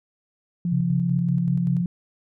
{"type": "tone with pitch glide", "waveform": "sine", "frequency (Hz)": [173.7, 175.21], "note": ["F3", "F3"], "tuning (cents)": [-9, 6], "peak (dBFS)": -21, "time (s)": [0.65, 1.86], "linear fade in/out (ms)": 2, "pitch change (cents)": 15, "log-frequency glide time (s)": [1.43, 1.56]}
{"type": "tone with tremolo", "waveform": "sine", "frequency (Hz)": 135.3, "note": "C#3", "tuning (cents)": -42, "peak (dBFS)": -21, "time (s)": [0.71, 1.83], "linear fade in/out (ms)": 20, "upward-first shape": "square", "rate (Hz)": 5.2, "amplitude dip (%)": 40}
{"effects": []}